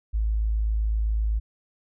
sine tone, 53.9 Hz, A1, 35 cents flat, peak -21 dBFS, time 0.13-1.4 s, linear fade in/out 20 ms, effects none

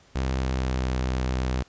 sawtooth tone with pitch glide, 65.41 to 63.73 Hz, C2 to C2, 0 to -45 cents, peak -20 dBFS, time 0.15-1.63 s, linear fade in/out 10 ms, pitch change -45 cents, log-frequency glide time 0.25-0.87 s, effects pink hiss -57 dBFS RMS until 1.68 s + resampled to 16000 Hz

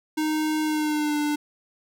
square tone with pitch glide, 309.4 to 296.6 Hz, D#4 to D4, -10 to +17 cents, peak -23 dBFS, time 0.17-1.36 s, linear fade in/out 10 ms, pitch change -73 cents, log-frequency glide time 0.63-1.18 s, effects none

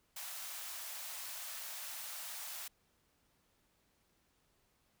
white high-pass noise, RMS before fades -45 dBFS, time 0.16-2.68 s, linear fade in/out 5 ms, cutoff 600 Hz, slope 48 dB/octave, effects pink hiss -75 dBFS RMS until 5 s

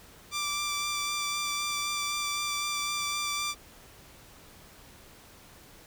10% pulse tone with vibrato, 1174.7 Hz, D6, in tune, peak -21 dBFS, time 0.31-3.55 s, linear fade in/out 50 ms, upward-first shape sine, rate 3.9 Hz, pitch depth 12 cents each way, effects pink hiss -53 dBFS RMS until 5.86 s

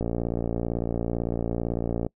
click train, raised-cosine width 2 ms, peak -14 dBFS, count 120, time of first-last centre 0.01-2.065 s, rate 57.9 Hz, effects noise-tail reverb RT60 0.1 s tail -26 dB re dry

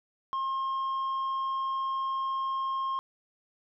sine tone with tanh clipping, 1069 Hz, C6, 37 cents sharp, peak -29 dBFS, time 0.33-2.99 s, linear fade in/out 0 ms, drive 3 dB, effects none

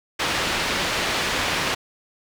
white low-pass noise, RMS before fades -24 dBFS, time 0.19-1.75 s, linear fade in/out 10 ms, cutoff 3300 Hz, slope 12 dB/octave, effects none

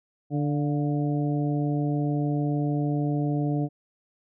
harmonic tone with a mistuned harmonic, 146.83 Hz, D3, in tune, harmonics 1 / 2 / 3 / 4 / 5, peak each -25 / -27 / -36 / -38 / -37 dBFS, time 0.3-3.69 s, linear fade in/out 50 ms, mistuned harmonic 5, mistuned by -44 cents, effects none

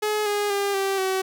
sawtooth tone with pitch steps, 423.8 / 412.2 / 400.9 / 390 / 379.3 Hz, G#4 / G#4 / G4 / G4 / F#4, +35 / -13 / +39 / -9 / +43 cents, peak -18 dBFS, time 0.02-1.22 s, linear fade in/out 10 ms, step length 240 ms, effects none

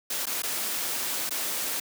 white noise with dropouts, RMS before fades -30 dBFS, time 0.1-1.8 s, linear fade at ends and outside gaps 5 ms, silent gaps 0.257-0.267 / 0.422-0.433 / 1.294-1.307 s, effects high-pass 200 Hz 12 dB/octave

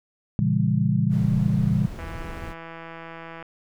sine chord, A# diminished seventh, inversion none, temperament just, 116.54 / 139.85 / 167.82 / 201.4 Hz, A#2 / C#3 / E3 / G3, 0 / +16 / +31 / +47 cents, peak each -24 dBFS, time 0.39-1.86 s, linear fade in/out 0 ms
brown noise, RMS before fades -35 dBFS, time 1.09-2.55 s, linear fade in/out 50 ms
click train, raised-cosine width 0.5 ms, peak -24 dBFS, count 238, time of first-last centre 1.99-3.426 s, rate 165 Hz
effects none

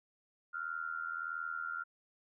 sine tone with amplitude modulation, 1395 Hz, F6, 2 cents flat, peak -33 dBFS, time 0.53-1.84 s, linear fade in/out 20 ms, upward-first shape sine, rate 81.5 Hz, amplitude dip 85%, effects none

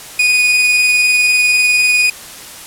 40% pulse tone with tremolo, 2474 Hz, D#7, 10 cents flat, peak -7 dBFS, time 0.19-2.1 s, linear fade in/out 5 ms, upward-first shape triangle, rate 20 Hz, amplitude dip 30%, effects white hiss -32 dBFS RMS until 2.66 s + low-pass 12000 Hz 12 dB/octave

